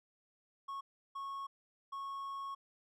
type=tone bursts at uneven times; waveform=triangle; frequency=1100 Hz; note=C#6; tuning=14 cents flat; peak=-38 dBFS; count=3; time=0.68-0.81 / 1.15-1.47 / 1.92-2.55 s; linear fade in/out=10 ms; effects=none